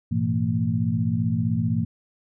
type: tone cluster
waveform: sine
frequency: 104.1 / 119.6 / 167.3 / 227.6 Hz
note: G#2 / A#2 / E3 / A#3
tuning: +5 / +45 / +26 / -41 cents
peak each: -26 dBFS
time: 0.11-1.85 s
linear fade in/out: 10 ms
effects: none